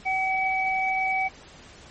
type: tone pair together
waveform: sine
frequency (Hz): 760.2 / 2278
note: F#5 / C#7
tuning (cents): +47 / +47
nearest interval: octave + perfect fifth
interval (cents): 1900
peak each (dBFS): -25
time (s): 0.05-1.29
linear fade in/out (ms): 20
effects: pink hiss -48 dBFS RMS until 1.9 s + MP3 32 kbps